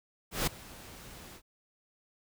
pink noise with ADSR envelope, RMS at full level -28 dBFS, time 0.31-1.42 s, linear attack 160 ms, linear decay 8 ms, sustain -21 dB, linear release 74 ms, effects none

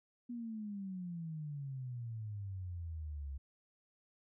sine exponential sweep, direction down, 244.5 to 67.2 Hz, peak -40 dBFS, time 0.29-3.38 s, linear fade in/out 10 ms, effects none

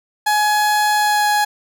30% pulse tone with pitch glide, 842 to 835.2 Hz, G#5 to G#5, +24 to +10 cents, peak -11 dBFS, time 0.26-1.45 s, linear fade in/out 10 ms, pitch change -14 cents, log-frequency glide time 0.95-1.25 s, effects none

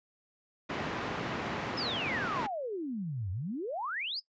pink band-pass noise, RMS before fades -36 dBFS, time 0.69-2.47 s, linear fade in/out 10 ms, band 150 to 2400 Hz, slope 12 dB/octave
sine exponential two-way sweep, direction down then up, 5274 to 87.3 to 5274 Hz, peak -33 dBFS, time 1.77-4.2 s, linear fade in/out 10 ms, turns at 3.31 s
effects noise-tail reverb RT60 0.1 s tail -18 dB re dry + resampled to 16000 Hz

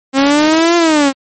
sawtooth linear two-way sweep, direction up then down, 265.3 to 346.5 to 265.3 Hz, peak -4 dBFS, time 0.13-1.13 s, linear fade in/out 50 ms, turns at 0.76 s, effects MP3 32 kbps

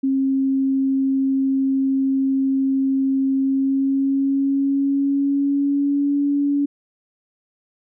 sine tone with pitch glide, 268.7 to 284.7 Hz, C4 to C#4, +46 to +46 cents, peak -16 dBFS, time 0.03-6.66 s, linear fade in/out 10 ms, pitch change +100 cents, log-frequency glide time 3.37-6.17 s, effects none

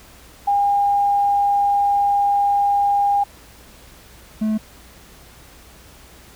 sine / triangle tone pair in turn, 808 / 216.5 Hz, G#5 / A3, -48 / -28 cents, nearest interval octave + major seventh, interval 2280 cents, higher first, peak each -14 / -15 dBFS, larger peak first, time 0.47-3.24 / 4.41-4.58 s, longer first, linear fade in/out 10 ms, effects added 60 Hz sine -49 dBFS peak until 6.35 s + pink hiss -46 dBFS RMS until 6.35 s

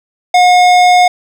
sine tone with hard clipping, 721 Hz, F#5, 45 cents flat, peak -6 dBFS, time 0.34-1.08 s, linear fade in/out 5 ms, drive 15 dB, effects none

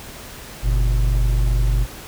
triangle tone pair together, 47.54 / 119.8 Hz, F#1 / A#2, +48 / +48 cents, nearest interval octave + major third, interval 1600 cents, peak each -13 / -21 dBFS, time 0.62-1.87 s, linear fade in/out 50 ms, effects pink hiss -37 dBFS RMS until 2.07 s

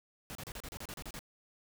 pink noise bursts, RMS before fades -44 dBFS, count 11, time 0.3-1.191 s, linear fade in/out 0 ms, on 51 ms, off 33 ms, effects none

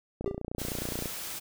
click train, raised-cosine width 2 ms, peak -21 dBFS, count 26, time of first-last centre 0.21-1.057 s, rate 29.5 Hz
triangle tone with exponential decay, 396 Hz, G4, 18 cents sharp, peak -23 dBFS, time 0.26-0.41 s, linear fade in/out 0 ms, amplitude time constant 32 ms
white noise, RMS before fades -38 dBFS, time 0.58-1.4 s, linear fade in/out 20 ms
effects none

